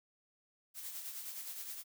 blue noise with tremolo, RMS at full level -43 dBFS, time 0.74-1.84 s, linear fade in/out 50 ms, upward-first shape sine, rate 9.6 Hz, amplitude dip 45%, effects none

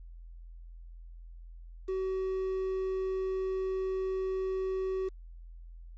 triangle tone with quantisation, 378.5 Hz, F#4, 39 cents sharp, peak -28 dBFS, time 1.88-5.09 s, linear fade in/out 10 ms, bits 9, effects added 42 Hz sine -45 dBFS peak until 5.97 s + resampled to 16000 Hz

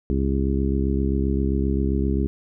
harmonic tone, 67.6 Hz, C#2, 43 cents flat, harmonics 1 / 2 / 3 / 4 / 5 / 6, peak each -22 / -29 / -26 / -28 / -29 / -30 dBFS, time 0.1-2.27 s, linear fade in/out 0 ms, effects none

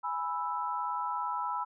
sine chord, E major, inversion first, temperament equal, 830.6 / 987.8 / 1318.5 Hz, G#5 / B5 / E6, 0 / 0 / 0 cents, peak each -38 / -33 / -36 dBFS, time 0.03-1.65 s, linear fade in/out 20 ms, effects none

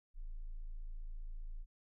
sine tone, 27.5 Hz, A0, in tune, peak -40 dBFS, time 0.14-1.66 s, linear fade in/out 50 ms, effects tanh soft clip ceiling -36 dBFS

